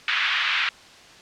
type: band-pass noise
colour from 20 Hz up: white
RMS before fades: -23 dBFS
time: 0.08-0.69 s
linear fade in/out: 2 ms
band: 1300 to 3200 Hz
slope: 24 dB/octave
effects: white hiss -47 dBFS RMS until 1.21 s + low-pass 5000 Hz 12 dB/octave